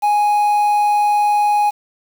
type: tone with quantisation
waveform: triangle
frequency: 830.6 Hz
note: G#5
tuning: in tune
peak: -10 dBFS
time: 0.02-1.71 s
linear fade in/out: 20 ms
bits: 6
effects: none